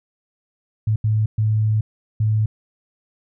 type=tone bursts at uneven times; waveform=sine; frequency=108.3 Hz; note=A2; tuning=27 cents flat; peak=-15 dBFS; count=4; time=0.87-0.96 / 1.04-1.26 / 1.38-1.81 / 2.2-2.46 s; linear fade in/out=5 ms; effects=none